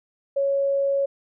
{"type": "tone", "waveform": "sine", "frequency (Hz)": 554.4, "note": "C#5", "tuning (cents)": 0, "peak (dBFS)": -19, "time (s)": [0.36, 1.06], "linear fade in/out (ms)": 10, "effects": []}